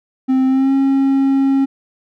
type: tone with pitch glide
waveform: triangle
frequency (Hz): 261.6 to 271.5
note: C4 to C#4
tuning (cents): 0 to -36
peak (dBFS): -9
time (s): 0.28-1.66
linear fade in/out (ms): 20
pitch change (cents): +64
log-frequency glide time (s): 0.47-0.73
effects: none